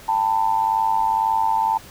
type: tone with amplitude modulation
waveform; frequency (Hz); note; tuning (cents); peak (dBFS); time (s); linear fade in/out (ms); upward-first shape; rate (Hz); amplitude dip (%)
sine; 890; A5; +20; -13; 0.08-1.78; 10; sine; 102; 80
effects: pink hiss -43 dBFS RMS until 1.9 s